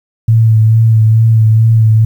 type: tone with vibrato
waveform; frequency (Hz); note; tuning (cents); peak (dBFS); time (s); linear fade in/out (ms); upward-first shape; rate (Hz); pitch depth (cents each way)
sine; 111.4; A2; +22; -4; 0.28-2.05; 5; sine; 2.3; 28
effects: 7-bit